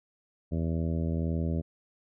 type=harmonic tone; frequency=81.8 Hz; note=E2; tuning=13 cents flat; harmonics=1 / 2 / 3 / 4 / 5 / 6 / 7 / 8; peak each=-30 / -31 / -35 / -40 / -42 / -46 / -43 / -48 dBFS; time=0.51-1.62 s; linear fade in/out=20 ms; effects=none